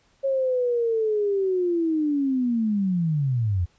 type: linear sweep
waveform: sine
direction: down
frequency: 548 to 82.41 Hz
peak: -20 dBFS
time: 0.23-3.66 s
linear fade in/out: 20 ms
effects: pink hiss -63 dBFS RMS until 3.78 s + resampled to 16000 Hz